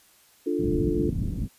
sine chord, D minor, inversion none, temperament equal, 293.7 / 349.2 / 440 Hz, D4 / F4 / A4, 0 / 0 / 0 cents, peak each -27 / -27 / -30 dBFS, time 0.46-1.1 s, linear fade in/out 10 ms
white low-pass noise, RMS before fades -28 dBFS, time 0.58-1.49 s, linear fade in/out 50 ms, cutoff 210 Hz, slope 24 dB/octave
effects white hiss -58 dBFS RMS until 1.58 s + resampled to 32000 Hz

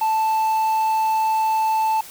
triangle tone, 880 Hz, A5, in tune, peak -15 dBFS, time 0.01-2.01 s, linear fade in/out 5 ms, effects white hiss -40 dBFS RMS until 2.1 s

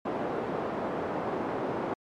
pink band-pass noise, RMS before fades -32 dBFS, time 0.05-1.94 s, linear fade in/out 5 ms, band 280 to 850 Hz, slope 12 dB/octave, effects MP3 96 kbps

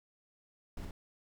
brown noise with echo, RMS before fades -41 dBFS, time 0.77-0.85 s, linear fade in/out 2 ms, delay 60 ms, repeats 1, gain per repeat -2 dB, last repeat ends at 0.91 s, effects none

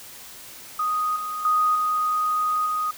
sine tone with level steps, 1244.5 Hz, D#6, in tune, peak -21 / -27 / -17 / -20 / -22 dBFS, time 0.79-2.91 s, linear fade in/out 5 ms, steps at 1.16 / 1.45 / 1.75 / 2.66 s, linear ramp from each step 2 ms, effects white hiss -42 dBFS RMS until 2.97 s

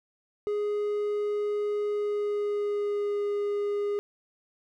triangle tone with pitch glide, 415.3 to 409.6 Hz, G#4 to G#4, 0 to -24 cents, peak -24 dBFS, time 0.47-3.99 s, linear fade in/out 0 ms, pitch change -24 cents, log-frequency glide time 1.89-3.23 s, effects none

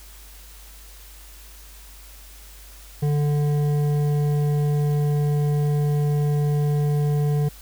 sine tone with hard clipping, 146.83 Hz, D3, in tune, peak -20 dBFS, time 3.02-7.49 s, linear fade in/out 10 ms, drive 9 dB, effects added 50 Hz sine -43 dBFS peak until 7.61 s + white hiss -47 dBFS RMS until 7.61 s

